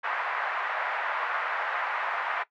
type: band-pass noise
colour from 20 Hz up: white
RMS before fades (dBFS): -30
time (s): 0.03-2.44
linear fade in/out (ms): 20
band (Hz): 700 to 1800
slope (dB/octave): 24
effects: noise-tail reverb RT60 0.1 s tail -17 dB re dry + MP3 96 kbps